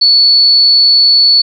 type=tone; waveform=sine; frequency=4435 Hz; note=C#8; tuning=in tune; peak=-4 dBFS; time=0.01-1.42 s; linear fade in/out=10 ms; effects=none